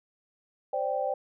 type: chord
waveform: sine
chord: C suspended second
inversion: none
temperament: equal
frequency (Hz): 523.3 / 587.3 / 784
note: C5 / D5 / G5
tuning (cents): 0 / 0 / 0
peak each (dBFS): -31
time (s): 0.73-1.14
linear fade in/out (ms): 5
effects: none